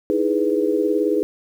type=chord; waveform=sine; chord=E major seventh; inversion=third; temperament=equal; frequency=311.1 / 329.6 / 415.3 / 493.9 Hz; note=D#4 / E4 / G#4 / B4; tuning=0 / 0 / 0 / 0 cents; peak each=-22 / -25 / -20 / -23 dBFS; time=0.1-1.23 s; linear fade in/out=0 ms; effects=8-bit